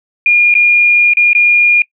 sine tone with dropouts, 2422 Hz, D#7, 47 cents flat, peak -5 dBFS, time 0.26-1.82 s, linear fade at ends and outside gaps 2 ms, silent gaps 0.541-0.551 / 1.136-1.17 / 1.332-1.35 s, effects noise-tail reverb RT60 0.1 s tail -22 dB re dry

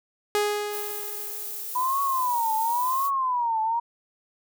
sawtooth tone with exponential decay, 415.3 Hz, G#4, in tune, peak -16 dBFS, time 0.35-1.87 s, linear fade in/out 0 ms, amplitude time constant 330 ms
violet noise, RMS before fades -34 dBFS, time 0.7-3.11 s, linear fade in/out 50 ms
sine tone with vibrato, 987 Hz, B5, 1 cent flat, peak -22 dBFS, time 1.75-3.8 s, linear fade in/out 10 ms, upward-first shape triangle, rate 0.94 Hz, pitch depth 220 cents each way
effects none

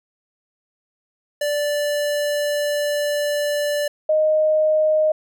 square / sine tone pair in turn, 585 / 619.8 Hz, D5 / D#5, -7 / -7 cents, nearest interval minor second, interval 100 cents, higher second, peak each -20 / -14 dBFS, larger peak second, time 1.41-3.88 / 4.09-5.12 s, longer first, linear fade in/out 5 ms, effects none

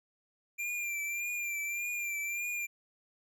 square tone with vibrato, 2378 Hz, D7, 21 cents sharp, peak -34 dBFS, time 0.58-2.67 s, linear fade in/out 20 ms, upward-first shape triangle, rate 1.7 Hz, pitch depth 48 cents each way, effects none

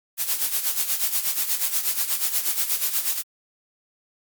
blue noise with tremolo, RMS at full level -21 dBFS, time 0.17-3.23 s, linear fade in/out 50 ms, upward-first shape sine, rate 8.3 Hz, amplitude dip 70%, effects Opus 48 kbps

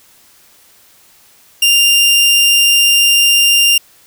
sawtooth tone, 2794 Hz, F7, in tune, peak -4 dBFS, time 1.62-3.78 s, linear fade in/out 5 ms, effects white hiss -47 dBFS RMS until 4.06 s

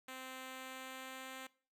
5% pulse tone with pitch glide, 260 to 262.1 Hz, C4 to C4, -11 to +3 cents, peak -35 dBFS, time 0.08-1.47 s, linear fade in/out 5 ms, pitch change +14 cents, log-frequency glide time 0.4-1.34 s, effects noise-tail reverb RT60 0.4 s tail -20 dB re dry

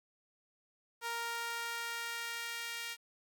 sawtooth tone with high-pass filter sweep, 466.2 Hz, A#4, in tune, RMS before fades -40 dBFS, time 1.01-2.97 s, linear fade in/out 50 ms, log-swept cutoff 1000 to 2200 Hz, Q 1.3, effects 10-bit

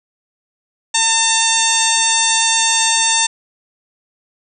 harmonic tone with a mistuned harmonic, 901 Hz, A5, 41 cents sharp, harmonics 1 / 2 / 3 / 4 / 5 / 6 / 7 / 8 / 9, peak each -20 / -23 / -22 / -19 / -24 / -24 / -20 / -21 / -20 dBFS, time 0.94-3.27 s, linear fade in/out 10 ms, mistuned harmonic 6, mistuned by +52 cents, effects none

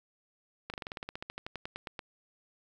slowing click train, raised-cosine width 0.3 ms, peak -22 dBFS, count 19, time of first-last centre 0.7-1.992 s, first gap 38 ms, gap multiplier 1.07, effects 9-bit

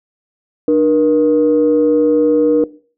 sine tone pair together, 300.1 / 476.4 Hz, D4 / A#4, +38 / +38 cents, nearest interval minor sixth, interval 800 cents, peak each -11 dBFS, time 0.68-2.64 s, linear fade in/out 2 ms, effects noise-tail reverb RT60 0.4 s tail -19 dB re dry + tanh soft clip ceiling -3 dBFS

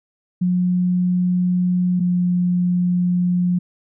sine tone pair in turn, 180 / 178.24 Hz, F#3 / F3, -47 / +36 cents, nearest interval unison, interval 17 cents, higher first, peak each -15 dBFS, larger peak neither, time 0.41-2 / 2-3.59 s, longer neither, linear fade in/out 10 ms, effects none

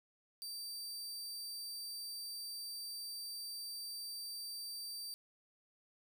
sawtooth tone, 4657 Hz, D8, 15 cents flat, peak -40 dBFS, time 0.42-5.14 s, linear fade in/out 0 ms, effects none

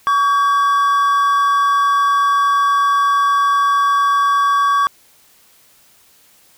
triangle tone pair together, 1132.1 / 1601 Hz, C#6 / G6, +36 / +36 cents, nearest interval tritone, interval 600 cents, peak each -10 / -21 dBFS, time 0.07-4.87 s, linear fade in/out 0 ms, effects white hiss -51 dBFS RMS until 6.57 s

